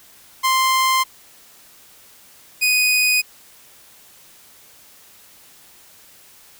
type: tone pair in turn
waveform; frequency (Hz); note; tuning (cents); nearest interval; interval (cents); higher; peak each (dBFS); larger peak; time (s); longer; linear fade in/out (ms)
sawtooth; 1046.5 / 2489; C6 / D#7; 0 / 0; octave + minor third; 1500; second; -11; neither; 0.43-1.04 / 2.61-3.22; neither; 20
effects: white hiss -48 dBFS RMS until 6.59 s